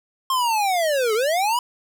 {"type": "linear two-way sweep", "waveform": "square", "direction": "down then up", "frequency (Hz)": [1071, 415.3, 999], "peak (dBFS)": -19, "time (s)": [0.3, 1.59], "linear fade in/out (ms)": 2, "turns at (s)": 1.14, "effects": []}